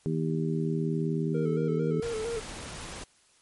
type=harmonic tone; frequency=79.5 Hz; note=D#2; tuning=38 cents sharp; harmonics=2 / 3 / 4 / 5; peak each=-28 / -33 / -35 / -33 dBFS; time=0.06-2 s; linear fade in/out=0 ms
type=tone with vibrato; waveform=triangle; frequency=451.2 Hz; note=A4; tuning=44 cents sharp; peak=-28 dBFS; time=1.34-2.4 s; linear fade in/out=10 ms; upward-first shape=square; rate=4.4 Hz; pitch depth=57 cents each way
type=noise; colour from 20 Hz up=pink; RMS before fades=-40 dBFS; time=2.02-3.04 s; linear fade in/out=5 ms
type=clicks; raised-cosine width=2 ms; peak=-34 dBFS; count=2; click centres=2.6 / 2.615 s
effects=white hiss -63 dBFS RMS until 3.41 s + MP3 48 kbps